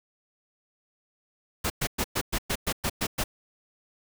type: noise bursts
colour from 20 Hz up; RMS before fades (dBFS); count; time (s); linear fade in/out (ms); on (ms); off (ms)
pink; -27; 10; 1.64-3.24; 10; 61; 110
effects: none